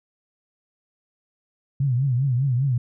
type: tone with vibrato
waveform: sine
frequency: 130.2 Hz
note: C3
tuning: 8 cents flat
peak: -18 dBFS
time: 1.8-2.78 s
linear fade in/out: 5 ms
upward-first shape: triangle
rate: 5 Hz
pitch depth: 180 cents each way
effects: none